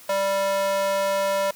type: tone with high-pass filter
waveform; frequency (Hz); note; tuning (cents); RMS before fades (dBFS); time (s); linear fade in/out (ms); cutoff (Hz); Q
square; 196; G3; 0; -23; 0.09-1.51; 5; 690; 5
effects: white hiss -47 dBFS RMS until 1.55 s + high-pass 60 Hz 12 dB/octave